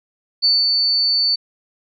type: tone with ADSR envelope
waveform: sine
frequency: 4500 Hz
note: C#8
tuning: 25 cents sharp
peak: -11 dBFS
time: 0.42-1.36 s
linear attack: 26 ms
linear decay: 200 ms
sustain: -3 dB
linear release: 15 ms
effects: none